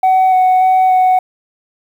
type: tone with pitch steps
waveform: sine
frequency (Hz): 752 / 742 / 749 / 742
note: F#5 / F#5 / F#5 / F#5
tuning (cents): +28 / +5 / +21 / +5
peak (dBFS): -5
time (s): 0.03-1.19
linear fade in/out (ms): 5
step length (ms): 290
effects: tanh soft clip ceiling -6 dBFS + 7-bit